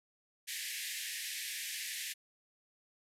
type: band-pass noise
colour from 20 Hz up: pink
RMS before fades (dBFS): -41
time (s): 0.47-2.14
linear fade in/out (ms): 20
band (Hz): 1700 to 14000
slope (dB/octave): 96
effects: none